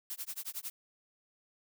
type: noise with tremolo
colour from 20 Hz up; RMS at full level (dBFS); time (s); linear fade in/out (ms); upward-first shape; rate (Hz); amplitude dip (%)
blue; -38; 0.1-0.7; 0; sine; 11; 100
effects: none